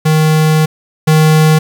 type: tone pair in turn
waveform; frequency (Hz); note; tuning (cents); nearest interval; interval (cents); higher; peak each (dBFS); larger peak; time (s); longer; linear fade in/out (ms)
square; 156.1 / 156.1; D#3 / D#3; +6 / +6; unison; 0; neither; -8 / -6; second; 0.05-0.66 / 1.07-1.59; first; 10
effects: 7-bit